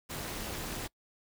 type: noise with amplitude modulation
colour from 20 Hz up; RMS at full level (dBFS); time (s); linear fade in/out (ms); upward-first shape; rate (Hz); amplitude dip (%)
pink; -35; 0.09-0.88; 20; sine; 264; 85
effects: noise-tail reverb RT60 0.1 s tail -24 dB re dry